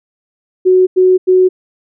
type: tone bursts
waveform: sine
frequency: 370 Hz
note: F#4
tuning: in tune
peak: -5 dBFS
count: 3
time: 0.65-1.49 s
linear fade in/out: 20 ms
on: 220 ms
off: 90 ms
effects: none